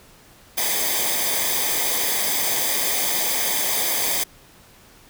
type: noise with comb filter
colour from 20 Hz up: white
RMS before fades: -22 dBFS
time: 0.57-4.24 s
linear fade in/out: 10 ms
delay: 0.72 ms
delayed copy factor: -0.7
effects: pink hiss -50 dBFS RMS until 5.09 s